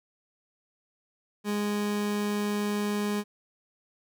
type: tone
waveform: 30% pulse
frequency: 206.9 Hz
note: G#3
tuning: 6 cents flat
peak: -24 dBFS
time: 1.44-3.24 s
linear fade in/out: 50 ms
effects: none